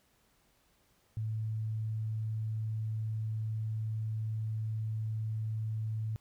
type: tone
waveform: sine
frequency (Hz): 109.7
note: A2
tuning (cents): -5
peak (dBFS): -32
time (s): 1.17-6.16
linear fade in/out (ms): 0
effects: pink hiss -70 dBFS RMS until 6.2 s